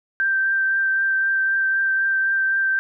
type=tone with vibrato; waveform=sine; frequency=1568 Hz; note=G6; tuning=in tune; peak=-17 dBFS; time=0.2-2.79 s; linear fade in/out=0 ms; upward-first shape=triangle; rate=3.9 Hz; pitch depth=15 cents each way; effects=none